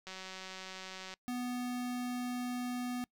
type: click train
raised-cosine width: 0.2 ms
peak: -28 dBFS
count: 202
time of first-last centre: 0.07-1.139 s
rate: 188 Hz
type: tone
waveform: square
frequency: 246.9 Hz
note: B3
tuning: in tune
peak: -36 dBFS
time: 1.28-3.04 s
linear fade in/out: 0 ms
effects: noise-tail reverb RT60 0.1 s tail -25 dB re dry